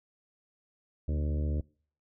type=harmonic tone with a mistuned harmonic; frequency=75.5 Hz; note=D2; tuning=48 cents sharp; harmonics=1 / 2 / 3 / 4 / 5 / 6 / 7 / 8; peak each=-28 / -37 / -40 / -42 / -47 / -48 / -48 / -51 dBFS; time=1.08-1.61 s; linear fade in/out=5 ms; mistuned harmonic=2; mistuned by=-69 cents; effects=noise-tail reverb RT60 0.5 s tail -26 dB re dry